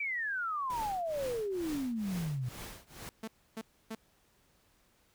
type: exponential sweep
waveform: sine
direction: down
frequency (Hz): 2349 to 120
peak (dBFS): -32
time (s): 0-2.49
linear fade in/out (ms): 5
type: noise with tremolo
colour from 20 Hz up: pink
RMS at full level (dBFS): -43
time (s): 0.7-3.09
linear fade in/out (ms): 0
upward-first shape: triangle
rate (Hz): 2.2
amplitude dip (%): 100
type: tone bursts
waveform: sawtooth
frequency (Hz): 222.1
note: A3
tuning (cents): +16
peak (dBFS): -34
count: 3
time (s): 3.23-3.951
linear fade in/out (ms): 5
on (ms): 47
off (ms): 290
effects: pink hiss -69 dBFS RMS until 5.14 s